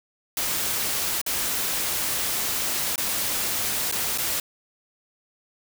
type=noise with dropouts; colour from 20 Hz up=white; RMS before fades=-26 dBFS; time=0.37-4.4 s; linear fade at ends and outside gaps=2 ms; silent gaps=1.215-1.263 / 2.958-2.979 / 3.914-3.923 / 4.177-4.183 s; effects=none